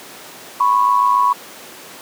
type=tone pair together; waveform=sine; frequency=991.9 / 1099 Hz; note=B5 / C#6; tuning=+7 / -15 cents; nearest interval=major second; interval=178 cents; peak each=-14 dBFS; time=0.6-1.33 s; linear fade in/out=5 ms; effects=pink hiss -36 dBFS RMS until 2.01 s + high-pass 300 Hz 12 dB/octave